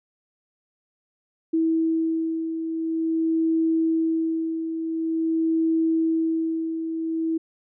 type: beating tone pair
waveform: sine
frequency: 324.2 / 324.67 Hz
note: E4 / E4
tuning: -29 / -26 cents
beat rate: 0.47 Hz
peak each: -29 / -21 dBFS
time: 1.53-7.38 s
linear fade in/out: 10 ms
effects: none